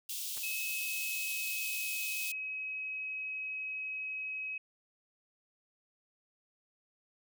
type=high-pass noise; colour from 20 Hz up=white; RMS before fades=-39 dBFS; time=0.09-2.32 s; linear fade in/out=5 ms; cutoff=2700 Hz; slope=48 dB/octave
type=clicks; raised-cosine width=0.3 ms; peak=-34 dBFS; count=2; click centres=0.371 / 0.379 s
type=tone with pitch glide; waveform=sine; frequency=2575 to 2548 Hz; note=E7 to D#7; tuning=-41 to +41 cents; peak=-36 dBFS; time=0.43-4.58 s; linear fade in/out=5 ms; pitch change=-18 cents; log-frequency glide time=0.59-1.93 s
effects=none